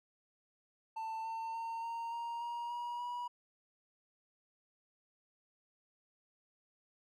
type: tone with pitch steps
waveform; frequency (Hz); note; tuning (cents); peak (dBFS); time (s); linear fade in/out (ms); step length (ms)
triangle; 891 / 901.9 / 912.9 / 924 / 935.3 / 946.7 / 958.3 / 970; A5 / A5 / A#5 / A#5 / A#5 / A#5 / A#5 / B5; +22 / +43 / -36 / -16 / +6 / +26 / +48 / -31; -36; 0.96-3.28; 10; 290
effects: none